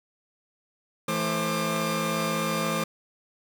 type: tone cluster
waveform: sawtooth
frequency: 164.8 / 219 / 531 / 1194 Hz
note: E3 / A3 / C5 / D6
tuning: 0 / -8 / +25 / +28 cents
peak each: -27 dBFS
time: 1.08-2.84 s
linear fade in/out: 5 ms
effects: none